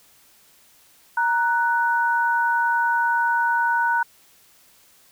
sine tone pair together, 935.5 / 1485 Hz, A#5 / F#6, +6 / +6 cents, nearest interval minor sixth, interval 800 cents, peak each -20 / -21 dBFS, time 1.17-4.03 s, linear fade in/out 5 ms, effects white hiss -55 dBFS RMS until 5.11 s

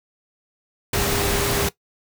sine tone in noise, 403.6 Hz, G#4, 49 cents flat, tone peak -27 dBFS, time 0.93-1.69 s, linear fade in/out 5 ms, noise pink, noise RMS -22 dBFS, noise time 0.93-1.69 s, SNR -8 dB, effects noise-tail reverb RT60 0.1 s tail -17 dB re dry

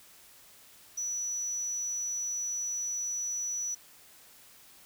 sine tone, 5910 Hz, F#8, 3 cents flat, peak -31 dBFS, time 0.97-3.75 s, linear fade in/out 10 ms, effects white hiss -56 dBFS RMS until 4.85 s

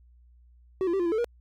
triangle tone with pitch steps, 377.9 / 341.6 / 389.2 / 348 / 337 / 436.8 / 475.7 Hz, F#4 / F4 / G4 / F4 / E4 / A4 / A#4, +37 / -38 / -12 / -6 / +38 / -13 / +35 cents, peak -21 dBFS, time 0.81-1.244 s, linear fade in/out 0 ms, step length 62 ms, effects added 60 Hz sine -53 dBFS peak until 1.4 s + MP3 64 kbps

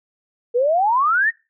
sine exponential sweep, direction up, 463.4 to 1900 Hz, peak -14 dBFS, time 0.54-1.31 s, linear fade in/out 20 ms, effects noise-tail reverb RT60 0.3 s tail -26 dB re dry

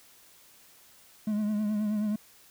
triangle tone with vibrato, 211 Hz, G#3, 28 cents sharp, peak -24 dBFS, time 1.27-2.16 s, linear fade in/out 5 ms, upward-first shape triangle, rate 9.4 Hz, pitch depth 52 cents each way, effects white hiss -57 dBFS RMS until 2.5 s

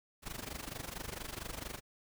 pink noise with amplitude modulation, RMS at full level -40 dBFS, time 0.22-1.81 s, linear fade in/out 50 ms, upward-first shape sine, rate 24.4 Hz, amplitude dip 85%, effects none

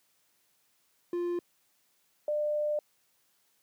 triangle / sine tone pair in turn, 349.2 / 597.8 Hz, F4 / D5, 0 / +31 cents, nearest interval major sixth, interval 931 cents, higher second, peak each -27 dBFS, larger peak neither, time 1.13-1.39 / 2.28-2.79 s, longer second, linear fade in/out 2 ms, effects white hiss -71 dBFS RMS until 3.62 s + high-pass 100 Hz 12 dB/octave

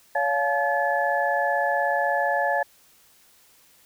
sine tone cluster, 565 / 701 / 858 / 1721 Hz, C#5 / F5 / A5 / A6, +33 / +6 / -44 / -39 cents, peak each -26 dBFS, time 0.15-2.63 s, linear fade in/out 5 ms, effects white hiss -57 dBFS RMS until 3.85 s

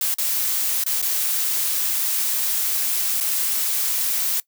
blue noise with dropouts, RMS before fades -22 dBFS, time 0.01-4.4 s, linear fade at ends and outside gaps 2 ms, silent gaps 0.142-0.184 / 0.838-0.863 / 1.017-1.025 / 3.203-3.208 s, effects noise-tail reverb RT60 0.1 s tail -21 dB re dry

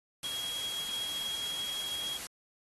sine tone in noise, 3293 Hz, G#7, 15 cents flat, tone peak -35 dBFS, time 0.24-2.17 s, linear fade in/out 2 ms, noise white, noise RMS -41 dBFS, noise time 0.23-2.27 s, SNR +3 dB, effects AAC 32 kbps

